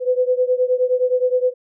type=beating tone pair; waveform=sine; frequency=500 / 509.6 Hz; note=B4 / C5; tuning=+21 / -46 cents; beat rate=9.6 Hz; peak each=-17 / -19 dBFS; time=0-1.54 s; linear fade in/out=50 ms; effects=none